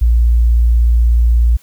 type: tone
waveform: sine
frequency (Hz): 58.27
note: A#1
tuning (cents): 0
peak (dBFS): -7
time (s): 0.01-1.57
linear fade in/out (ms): 10
effects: white hiss -49 dBFS RMS until 1.62 s